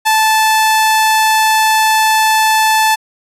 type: tone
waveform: sawtooth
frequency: 875 Hz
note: A5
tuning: 10 cents flat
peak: -5 dBFS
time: 0.05-2.96 s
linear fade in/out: 20 ms
effects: resampled to 32000 Hz